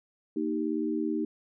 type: chord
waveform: sine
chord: Eb major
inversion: second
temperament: equal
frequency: 233.1 / 311.1 / 392 Hz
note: Bb3 / Eb4 / G4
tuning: 0 / 0 / 0 cents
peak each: -33 / -29 / -34 dBFS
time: 0.36-1.25 s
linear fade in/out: 5 ms
effects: none